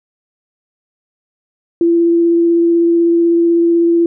sine tone with vibrato, 338.5 Hz, E4, 46 cents sharp, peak -8 dBFS, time 1.81-4.06 s, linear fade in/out 2 ms, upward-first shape sine, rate 16 Hz, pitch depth 9 cents each way, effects none

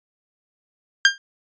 sawtooth tone with exponential decay, 1600 Hz, G6, 35 cents sharp, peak -3 dBFS, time 1.05-1.18 s, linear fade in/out 1 ms, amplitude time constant 27 ms, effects resampled to 16000 Hz

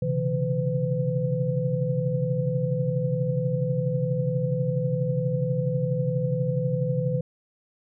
sine tone cluster, 129.2 / 141.4 / 165.8 / 505 Hz, C3 / C#3 / E3 / B4, -21 / +35 / +10 / +39 cents, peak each -28 dBFS, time 0.02-7.21 s, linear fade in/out 5 ms, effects none

